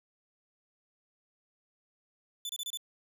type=tone bursts; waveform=sawtooth; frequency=3497 Hz; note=A7; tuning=11 cents flat; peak=-32 dBFS; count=5; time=2.45-2.773 s; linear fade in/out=2 ms; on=43 ms; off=27 ms; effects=none

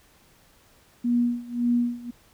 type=tone with tremolo; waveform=sine; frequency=240.3 Hz; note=B3; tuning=47 cents flat; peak=-18 dBFS; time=1.04-2.11 s; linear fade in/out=10 ms; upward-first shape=sine; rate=1.8 Hz; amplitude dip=90%; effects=pink hiss -58 dBFS RMS until 2.33 s

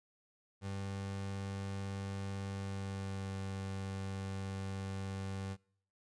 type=tone with pitch glide; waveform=30% pulse; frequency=98 to 96.76 Hz; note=G2 to G2; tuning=0 to -22 cents; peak=-36 dBFS; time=0.61-5.57 s; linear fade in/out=50 ms; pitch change=-22 cents; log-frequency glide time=2.52-3.33 s; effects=noise-tail reverb RT60 0.6 s tail -25 dB re dry + resampled to 22050 Hz

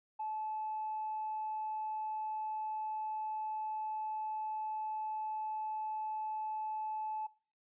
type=tone with tanh clipping; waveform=triangle; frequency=865 Hz; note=A5; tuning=30 cents flat; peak=-36 dBFS; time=0.19-7.27 s; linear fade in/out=10 ms; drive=4 dB; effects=noise-tail reverb RT60 0.4 s tail -20 dB re dry + resampled to 8000 Hz

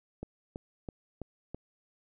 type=click train; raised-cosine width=2 ms; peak=-25 dBFS; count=5; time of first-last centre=0.23-1.546 s; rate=3.04 Hz; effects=none

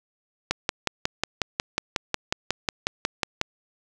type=click train; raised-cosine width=0.2 ms; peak=-5 dBFS; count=17; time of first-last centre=0.51-3.414 s; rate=5.51 Hz; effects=none

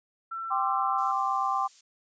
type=tone with pitch glide; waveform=sine; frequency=1343 to 1333 Hz; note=E6 to E6; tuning=+32 to +19 cents; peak=-32 dBFS; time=0.31-1.12 s; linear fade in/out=10 ms; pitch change=-13 cents; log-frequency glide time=0.59-0.94 s
type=chord; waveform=sine; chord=G suspended fourth; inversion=none; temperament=equal; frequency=784 / 1046.5 / 1174.7 Hz; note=G5 / C6 / D6; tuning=0 / 0 / 0 cents; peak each=-29 dBFS; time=0.5-1.68 s; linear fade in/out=20 ms
type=noise; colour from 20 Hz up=violet; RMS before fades=-45 dBFS; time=0.98-1.81 s; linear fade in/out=5 ms
effects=resampled to 16000 Hz

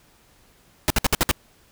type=noise bursts; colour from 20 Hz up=pink; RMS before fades=-18 dBFS; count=6; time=0.88-1.313 s; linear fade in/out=0 ms; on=23 ms; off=59 ms; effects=pink hiss -57 dBFS RMS until 1.71 s

